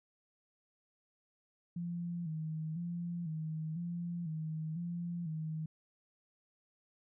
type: tone with vibrato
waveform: sine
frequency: 164.81 Hz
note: E3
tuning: in tune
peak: -36 dBFS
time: 1.76-5.66 s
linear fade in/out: 5 ms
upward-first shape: square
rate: 1 Hz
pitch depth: 78 cents each way
effects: none